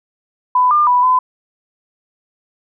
sine tone with pitch steps, 1000 / 1200 / 987 / 1013 Hz, B5 / D6 / B5 / B5, +21 / +37 / -1 / +44 cents, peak -9 dBFS, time 0.55-1.19 s, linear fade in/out 5 ms, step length 160 ms, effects none

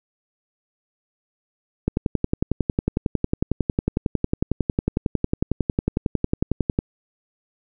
click train, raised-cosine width 3 ms, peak -6 dBFS, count 55, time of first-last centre 1.88-6.789 s, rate 11 Hz, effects none

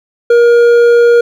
triangle tone with hard clipping, 473.6 Hz, A#4, 27 cents sharp, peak -5 dBFS, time 0.3-1.21 s, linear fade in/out 5 ms, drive 9 dB, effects none

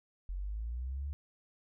sine linear sweep, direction up, 43.77 to 73.42 Hz, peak -35 dBFS, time 0.29-1.13 s, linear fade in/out 0 ms, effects none

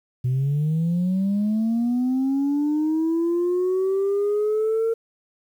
sine linear sweep, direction up, 123.47 to 457.9 Hz, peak -17 dBFS, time 0.24-4.94 s, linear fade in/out 10 ms, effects tanh soft clip ceiling -17 dBFS + 9-bit

